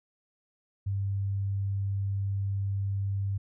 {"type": "tone", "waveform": "sine", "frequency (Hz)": 98.7, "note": "G2", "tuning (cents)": 12, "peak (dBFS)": -27, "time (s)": [0.86, 3.38], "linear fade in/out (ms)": 10, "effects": []}